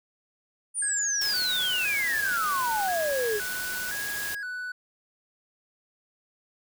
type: exponential sweep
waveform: sine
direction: down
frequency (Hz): 9670 to 396.6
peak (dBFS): -25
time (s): 0.74-3.41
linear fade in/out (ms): 50
type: tone with vibrato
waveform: triangle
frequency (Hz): 1568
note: G6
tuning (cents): 0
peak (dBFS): -30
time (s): 0.82-4.72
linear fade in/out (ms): 5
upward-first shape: square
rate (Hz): 0.97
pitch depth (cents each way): 92
type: noise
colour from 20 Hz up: white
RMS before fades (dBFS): -35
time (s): 1.21-4.35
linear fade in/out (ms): 5
effects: none